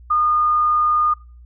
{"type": "tone", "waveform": "sine", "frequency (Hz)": 1221, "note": "D#6", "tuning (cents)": -33, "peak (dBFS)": -14, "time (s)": [0.1, 1.14], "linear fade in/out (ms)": 10, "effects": ["noise-tail reverb RT60 0.4 s tail -24 dB re dry", "added 60 Hz sine -40 dBFS peak until 1.45 s"]}